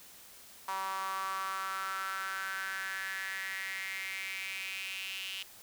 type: tone with high-pass filter sweep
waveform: sawtooth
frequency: 191.7 Hz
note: G3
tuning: 38 cents flat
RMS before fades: -38 dBFS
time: 0.68-5.43 s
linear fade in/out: 5 ms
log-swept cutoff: 1000 to 2900 Hz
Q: 5.8
effects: white hiss -54 dBFS RMS until 5.62 s